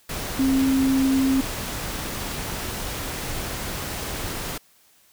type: tone in noise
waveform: sine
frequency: 266.7 Hz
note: C4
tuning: 33 cents sharp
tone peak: -17 dBFS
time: 0.39-1.41 s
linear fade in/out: 5 ms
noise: pink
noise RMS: -30 dBFS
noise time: 0.09-4.58 s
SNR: +10 dB
effects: white hiss -58 dBFS RMS until 5.12 s